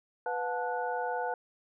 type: tone cluster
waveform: sine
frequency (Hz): 494.7 / 719 / 875 / 1470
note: B4 / F#5 / A5 / F#6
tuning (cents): +3 / -50 / -10 / -12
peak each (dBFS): -35 / -35 / -35 / -39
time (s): 0.26-1.34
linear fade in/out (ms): 2
effects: none